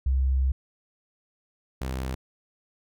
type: tone pair in turn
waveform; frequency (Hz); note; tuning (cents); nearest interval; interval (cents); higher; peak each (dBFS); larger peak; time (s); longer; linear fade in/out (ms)
sine / sawtooth; 65.9 / 64.92; C2 / C2; +13 / -13; unison; 26; first; -20 / -25; first; 0.06-0.52 / 1.81-2.15; first; 5
effects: none